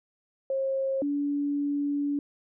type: tone pair in turn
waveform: sine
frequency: 537 / 286.9 Hz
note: C5 / D4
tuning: +45 / -40 cents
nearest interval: major seventh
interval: 1085 cents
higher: first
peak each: -25 dBFS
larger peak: neither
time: 0.5-1.02 / 1.02-2.19 s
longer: second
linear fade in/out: 2 ms
effects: none